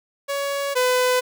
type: tone pair in turn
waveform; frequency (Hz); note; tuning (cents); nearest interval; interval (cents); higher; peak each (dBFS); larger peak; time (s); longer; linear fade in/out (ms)
sawtooth; 561 / 502.6; C#5 / B4; +21 / +30; major second; 191; first; -19 / -13; second; 0.28-0.75 / 0.75-1.21; first; 20
effects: none